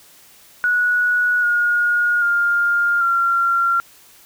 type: tone with pitch steps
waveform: sine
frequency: 1465 / 1434.9 / 1405.3 / 1376.4 Hz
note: F#6 / F6 / F6 / F6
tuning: -18 / +46 / +10 / -26 cents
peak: -14 dBFS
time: 0.64-3.8 s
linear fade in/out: 0 ms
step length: 790 ms
effects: white hiss -48 dBFS RMS until 4.25 s